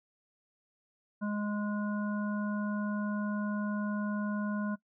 harmonic tone, 207.7 Hz, G#3, in tune, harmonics 1 / 3 / 5 / 7, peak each -31 / -43 / -44 / -43 dBFS, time 1.21-4.76 s, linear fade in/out 20 ms, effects noise-tail reverb RT60 0.1 s tail -20 dB re dry

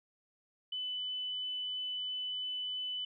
sine tone, 3001 Hz, F#7, 24 cents sharp, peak -35 dBFS, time 0.72-3.05 s, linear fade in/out 5 ms, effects none

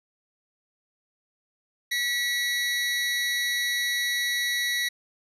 25% pulse tone pair together, 1939.9 / 2185 Hz, B6 / C#7, -32 / -26 cents, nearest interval major second, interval 206 cents, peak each -21 / -31 dBFS, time 1.91-4.89 s, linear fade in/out 10 ms, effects low-pass 12000 Hz 12 dB/octave

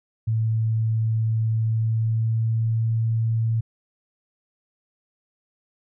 sine tone with pitch glide, 111.5 to 113.12 Hz, A2 to A2, +23 to +48 cents, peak -19 dBFS, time 0.27-3.61 s, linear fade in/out 10 ms, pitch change +25 cents, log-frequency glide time 1.55-2.9 s, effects none

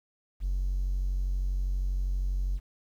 triangle tone, 46.25 Hz, F#1, in tune, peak -23 dBFS, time 0.4-2.6 s, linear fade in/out 50 ms, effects tanh soft clip ceiling -22 dBFS + 10-bit

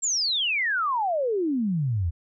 sine exponential sweep, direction down, 7600 to 77.78 Hz, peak -22 dBFS, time 0.02-2.11 s, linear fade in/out 20 ms, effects none

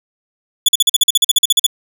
sawtooth tone bursts, 3441 Hz, A7, 39 cents flat, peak -4 dBFS, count 15, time 0.66-1.666 s, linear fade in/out 5 ms, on 26 ms, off 44 ms, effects none

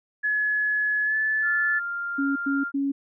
sine tone with pitch glide, 1700 to 1738.7 Hz, G#6 to A6, +40 to -21 cents, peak -21 dBFS, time 0.23-1.8 s, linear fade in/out 20 ms, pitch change +39 cents, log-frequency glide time 1.04-1.16 s
sine tone, 1396.9 Hz, F6, in tune, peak -27 dBFS, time 1.42-2.72 s, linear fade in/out 50 ms
sine tone bursts, 277.6 Hz, C#4, 3 cents sharp, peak -22 dBFS, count 3, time 2.18-2.92 s, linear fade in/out 10 ms, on 180 ms, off 100 ms
effects none

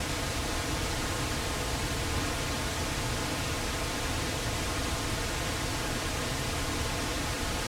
pink noise with comb filter, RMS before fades -31 dBFS, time 0-7.67 s, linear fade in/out 5 ms, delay 5.2 ms, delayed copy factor -0.5, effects low-pass 9000 Hz 12 dB/octave

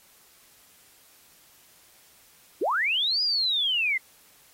sine linear two-way sweep, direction up then down, 280.4 to 4978 to 2010 Hz, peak -22 dBFS, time 2.61-3.98 s, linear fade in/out 10 ms, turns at 3.22 s, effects white hiss -57 dBFS RMS until 4.53 s + AAC 48 kbps

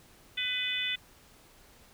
harmonic tone, 500 Hz, B4, 21 cents sharp, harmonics 3 / 4 / 5 / 6 / 7, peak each -42 / -35 / -36 / -37 / -33 dBFS, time 0.37-0.96 s, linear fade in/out 10 ms, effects pink hiss -58 dBFS RMS until 1.93 s

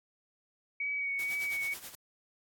sine tone with vibrato, 2252 Hz, C#7, 27 cents sharp, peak -31 dBFS, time 0.8-1.74 s, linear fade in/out 5 ms, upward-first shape sine, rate 2.1 Hz, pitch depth 22 cents each way
white noise with tremolo, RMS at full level -43 dBFS, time 1.19-1.95 s, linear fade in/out 0 ms, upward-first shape sine, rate 9.3 Hz, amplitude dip 70%
effects AAC 64 kbps

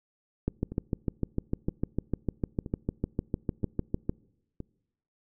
two click trains, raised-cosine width 3 ms, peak -14 / -24 dBFS, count 25 / 5, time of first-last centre 0.48-4.094 / 0.72-4.603 s, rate 6.64 / 1.03 Hz, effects noise-tail reverb RT60 0.9 s tail -25 dB re dry

